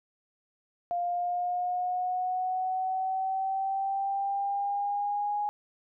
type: exponential sweep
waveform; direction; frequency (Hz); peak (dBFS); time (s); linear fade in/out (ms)
sine; up; 698.5 to 830.6; -27; 0.91-5.49; 0
effects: none